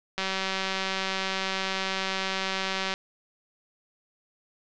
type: click train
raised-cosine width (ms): 0.2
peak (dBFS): -11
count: 528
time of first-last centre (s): 0.18-2.939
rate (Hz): 191
effects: low-pass 5000 Hz 12 dB/octave